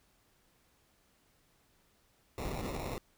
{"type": "noise with sample-and-hold", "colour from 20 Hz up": "pink", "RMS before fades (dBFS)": -38, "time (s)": [2.38, 2.98], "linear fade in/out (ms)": 0, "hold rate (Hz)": 1575, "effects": ["pink hiss -70 dBFS RMS until 3.17 s"]}